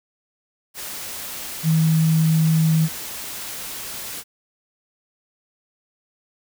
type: tone in noise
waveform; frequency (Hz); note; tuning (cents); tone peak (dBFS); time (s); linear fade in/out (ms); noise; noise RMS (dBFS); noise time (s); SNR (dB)
sine; 160; D#3; +49; -14; 1.63-2.89; 50; white; -32; 0.74-4.24; +15
effects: none